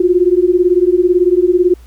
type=beating tone pair; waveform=sine; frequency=349.2 / 367.2 Hz; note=F4 / F#4; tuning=0 / -13 cents; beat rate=18 Hz; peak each=-11 dBFS; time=0-1.74 s; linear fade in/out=5 ms; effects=added 60 Hz sine -36 dBFS peak until 1.86 s + pink hiss -50 dBFS RMS until 1.86 s